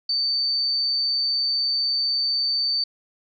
sine tone, 4568 Hz, D8, 49 cents flat, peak -20 dBFS, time 0.09-2.84 s, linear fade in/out 5 ms, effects none

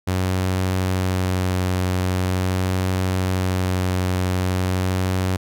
sawtooth tone with vibrato, 92.5 Hz, F#2, in tune, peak -15 dBFS, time 0.07-5.37 s, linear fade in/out 10 ms, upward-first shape sine, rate 0.43 Hz, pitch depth 13 cents each way, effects none

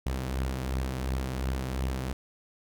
sawtooth beating tone pair, 62.7 / 65.5 Hz, B1 / C2, +27 / +2 cents, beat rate 2.8 Hz, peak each -32 / -26 dBFS, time 0.06-2.13 s, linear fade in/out 5 ms, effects none

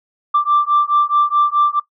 sine beating tone pair, 1174.7 / 1179.4 Hz, D6 / D6, 0 / +7 cents, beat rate 4.7 Hz, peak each -14 dBFS, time 0.34-1.8 s, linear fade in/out 10 ms, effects noise-tail reverb RT60 0.1 s tail -18 dB re dry + tanh soft clip ceiling -6 dBFS

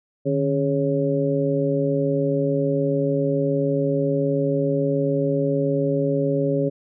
harmonic tone with a mistuned harmonic, 138.59 Hz, C#3, in tune, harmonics 1 / 2 / 3 / 4, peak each -24 / -24 / -24 / -24 dBFS, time 0.25-6.7 s, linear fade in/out 20 ms, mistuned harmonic 1, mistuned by +140 cents, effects none

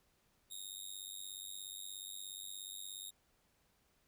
15% pulse tone with amplitude modulation, 3729 Hz, A#7, in tune, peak -34 dBFS, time 0.5-3.11 s, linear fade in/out 20 ms, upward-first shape sine, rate 96.9 Hz, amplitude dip 100%, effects pink hiss -75 dBFS RMS until 4.07 s

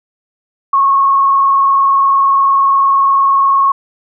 sine tone with vibrato, 1097 Hz, C#6, 18 cents flat, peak -7 dBFS, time 0.73-3.72 s, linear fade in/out 5 ms, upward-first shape triangle, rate 20 Hz, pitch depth 48 cents each way, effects none

